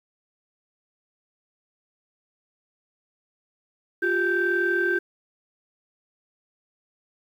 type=tone cluster; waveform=sine; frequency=351.7 / 392.1 / 1562 Hz; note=F4 / G4 / G6; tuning=+12 / 0 / -7 cents; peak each=-24 / -27 / -22 dBFS; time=4.02-4.99 s; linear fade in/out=10 ms; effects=tanh soft clip ceiling -14 dBFS + 9-bit